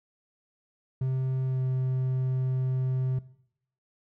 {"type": "tone with pitch glide", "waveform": "triangle", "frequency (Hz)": [130.81, 129.61], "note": ["C3", "C3"], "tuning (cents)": [0, -16], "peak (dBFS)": -23, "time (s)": [1.01, 3.19], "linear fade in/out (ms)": 5, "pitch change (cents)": -16, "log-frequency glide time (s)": [1.45, 1.61], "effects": ["noise-tail reverb RT60 0.7 s tail -18 dB re dry"]}